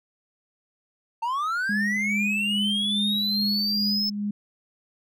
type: linear sweep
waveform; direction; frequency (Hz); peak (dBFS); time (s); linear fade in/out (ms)
triangle; up; 889 to 5274; -22; 1.22-4.1; 10
type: tone with tremolo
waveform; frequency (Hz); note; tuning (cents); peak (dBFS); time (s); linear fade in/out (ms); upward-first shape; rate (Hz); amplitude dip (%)
sine; 205.9; G#3; -15; -24; 1.69-4.31; 5; sine; 2.4; 45
effects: none